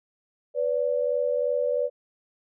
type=tone pair together; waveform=sine; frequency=495.5 / 578.4 Hz; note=B4 / D5; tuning=+6 / -27 cents; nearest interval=minor third; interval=267 cents; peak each=-25 dBFS; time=0.54-1.9 s; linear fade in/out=50 ms; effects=none